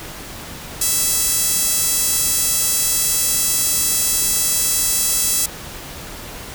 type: tone with high-pass filter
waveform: sawtooth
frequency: 659.3 Hz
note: E5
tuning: in tune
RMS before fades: -18 dBFS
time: 0.81-5.46 s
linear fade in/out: 5 ms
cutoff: 7600 Hz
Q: 1.1
effects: pink hiss -33 dBFS RMS until 6.54 s